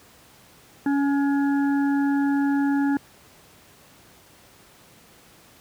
harmonic tone with a mistuned harmonic, 280.4 Hz, C#4, 20 cents sharp, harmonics 1 / 3 / 5 / 6, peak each -19 / -31 / -37 / -35 dBFS, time 0.86-2.97 s, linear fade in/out 2 ms, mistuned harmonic 5, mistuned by +25 cents, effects pink hiss -52 dBFS RMS until 5.6 s + high-pass 80 Hz 12 dB/octave

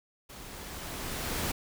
pink noise with level ramp, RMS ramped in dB -47 to -31 dBFS, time 0.29-1.52 s, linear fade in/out 10 ms, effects none

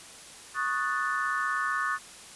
sine chord, D# half-diminished seventh, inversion third, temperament equal, 1108.7 / 1244.5 / 1480 / 1760 Hz, C#6 / D#6 / F#6 / A6, 0 / 0 / 0 / 0 cents, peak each -32 dBFS, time 0.54-1.99 s, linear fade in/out 50 ms, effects white hiss -47 dBFS RMS until 2.35 s + resampled to 24000 Hz

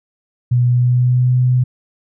sine tone with pitch glide, 122.8 to 125.96 Hz, B2 to B2, -9 to +35 cents, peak -10 dBFS, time 0.51-1.64 s, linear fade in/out 10 ms, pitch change +44 cents, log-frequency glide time 0.69-1.35 s, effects none

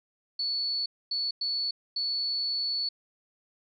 sine tone bursts at uneven times, 4435 Hz, C#8, in tune, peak -27 dBFS, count 4, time 0.39-0.86 / 1.11-1.31 / 1.41-1.71 / 1.96-2.89 s, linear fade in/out 5 ms, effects none

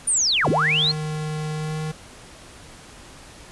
sine linear two-way sweep, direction down then up, 9600 to 88.2 to 4384 Hz, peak -17 dBFS, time 0.07-0.92 s, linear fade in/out 10 ms, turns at 0.49 s
square tone with pitch glide, 153.9 to 155.6 Hz, D#3 to D#3, -19 to 0 cents, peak -26 dBFS, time 0.44-1.92 s, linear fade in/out 10 ms, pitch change +19 cents, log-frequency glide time 1.53-1.78 s
effects pink hiss -44 dBFS RMS until 3.51 s + resampled to 24000 Hz

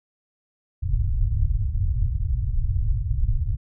pink low-pass noise, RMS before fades -22 dBFS, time 0.82-3.57 s, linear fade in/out 20 ms, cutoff 120 Hz, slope 48 dB/octave, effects none

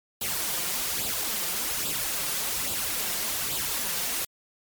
white noise with flanger, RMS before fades -29 dBFS, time 0.21-4.25 s, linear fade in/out 5 ms, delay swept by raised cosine 0.24 to 5.84 ms, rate 1.2 Hz, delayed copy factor +0.6, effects MP3 96 kbps

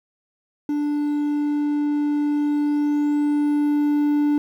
triangle tone with level ramp, 293.7 Hz, D4, in tune, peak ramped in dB -18 to -14 dBFS, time 0.69-4.38 s, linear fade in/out 2 ms, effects 9-bit

